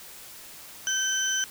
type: tone cluster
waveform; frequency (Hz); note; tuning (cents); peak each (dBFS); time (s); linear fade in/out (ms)
sine; 1551 / 3082 / 5990; G6 / G7 / F#8; -19 / -30 / +20; -29 / -30 / -27; 0.87-1.44; 0
effects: white hiss -45 dBFS RMS until 1.5 s